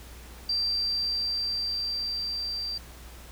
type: tone with level ramp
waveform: sine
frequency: 4699 Hz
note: D8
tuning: in tune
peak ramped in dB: -24 to -30 dBFS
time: 0.49-2.78 s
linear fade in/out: 5 ms
effects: added 60 Hz sine -45 dBFS peak until 3.31 s + pink hiss -49 dBFS RMS until 3.31 s